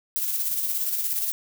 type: noise with tremolo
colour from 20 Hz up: violet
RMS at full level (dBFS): -25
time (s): 0.16-1.32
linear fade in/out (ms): 0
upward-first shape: square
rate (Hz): 17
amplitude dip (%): 35
effects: none